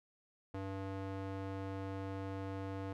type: tone with band-pass filter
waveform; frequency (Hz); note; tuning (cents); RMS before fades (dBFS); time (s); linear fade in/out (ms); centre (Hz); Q
square; 96.9; G2; -20; -42; 0.54-2.93; 5; 500; 0.53
effects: none